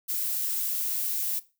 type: noise with high-pass filter sweep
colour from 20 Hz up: violet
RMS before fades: -29 dBFS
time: 0.08-1.4 s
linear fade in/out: 20 ms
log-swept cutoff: 730 to 1300 Hz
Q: 0.85
effects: noise-tail reverb RT60 0.3 s tail -18 dB re dry